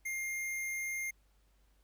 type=tone; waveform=square; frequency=2117 Hz; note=C7; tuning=20 cents sharp; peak=-36 dBFS; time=0.05-1.11 s; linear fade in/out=10 ms; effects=added 50 Hz sine -66 dBFS peak until 1.83 s + pink hiss -75 dBFS RMS until 1.83 s